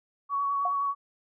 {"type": "tone with vibrato", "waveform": "sine", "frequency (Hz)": 1123, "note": "C#6", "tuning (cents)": 22, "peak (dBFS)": -25, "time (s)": [0.29, 0.95], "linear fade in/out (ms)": 50, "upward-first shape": "triangle", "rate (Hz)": 9.6, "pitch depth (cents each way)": 20}
{"type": "tone with exponential decay", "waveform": "sine", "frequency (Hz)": 720, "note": "F#5", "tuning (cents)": -47, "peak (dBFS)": -24, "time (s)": [0.65, 0.75], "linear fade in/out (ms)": 5, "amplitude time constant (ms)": 20}
{"effects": []}